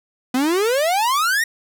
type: exponential sweep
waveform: 45% pulse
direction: up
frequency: 245.3 to 1920 Hz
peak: -16 dBFS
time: 0.34-1.44 s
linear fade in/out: 5 ms
effects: none